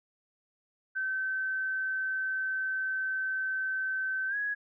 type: tone with pitch glide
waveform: sine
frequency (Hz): 1538 to 1667.5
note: G6 to G#6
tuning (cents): -33 to +7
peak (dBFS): -29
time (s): 0.95-4.55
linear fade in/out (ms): 20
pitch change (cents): +140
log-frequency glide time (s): 4.28-4.36
effects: none